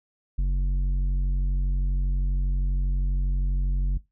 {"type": "tone with tanh clipping", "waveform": "sine", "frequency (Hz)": 46.25, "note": "F#1", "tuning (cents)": 0, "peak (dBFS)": -22, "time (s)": [0.38, 3.98], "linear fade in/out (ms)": 10, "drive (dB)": 8, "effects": ["noise-tail reverb RT60 0.2 s tail -19 dB re dry"]}